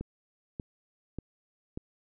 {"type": "click train", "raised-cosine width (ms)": 3, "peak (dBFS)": -23, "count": 4, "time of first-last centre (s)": [0.01, 1.775], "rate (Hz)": 1.7, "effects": []}